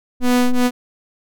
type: ring-modulated tone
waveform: square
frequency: 123.47 Hz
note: B2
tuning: in tune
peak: -10 dBFS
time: 0.2-0.71 s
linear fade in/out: 50 ms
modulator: 125 Hz
effects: none